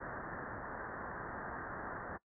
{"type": "low-pass noise", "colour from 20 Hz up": "white", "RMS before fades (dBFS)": -44, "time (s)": [0, 2.18], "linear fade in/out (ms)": 20, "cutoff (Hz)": 1800, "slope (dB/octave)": 96, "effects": ["noise-tail reverb RT60 0.1 s tail -20 dB re dry"]}